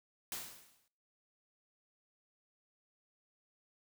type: noise with exponential decay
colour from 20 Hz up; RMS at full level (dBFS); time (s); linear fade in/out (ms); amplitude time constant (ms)
white; -39; 0.32-0.88; 1; 120
effects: noise-tail reverb RT60 0.6 s tail -22 dB re dry